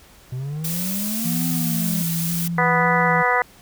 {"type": "linear two-way sweep", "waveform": "triangle", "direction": "up then down", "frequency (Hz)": [123.47, 254.7, 202.5], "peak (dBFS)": -23, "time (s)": [0.32, 2.02], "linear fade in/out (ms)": 5, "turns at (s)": 1.47}
{"type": "noise", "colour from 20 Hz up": "blue", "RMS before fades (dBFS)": -27, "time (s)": [0.64, 2.48], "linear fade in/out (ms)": 5}
{"type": "tone with vibrato", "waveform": "sine", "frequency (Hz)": 168.6, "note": "E3", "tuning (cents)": 39, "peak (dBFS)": -22, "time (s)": [1.24, 3.23], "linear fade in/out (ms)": 20, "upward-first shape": "square", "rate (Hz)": 1.9, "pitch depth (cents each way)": 20}
{"type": "harmonic tone", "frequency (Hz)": 246.9, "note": "B3", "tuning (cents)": 0, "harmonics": [2, 3, 4, 5, 6, 7, 8], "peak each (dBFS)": [-24, -23, -22, -24, -26, -26, -22], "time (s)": [2.58, 3.42], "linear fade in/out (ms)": 2}
{"effects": ["pink hiss -49 dBFS RMS until 3.61 s"]}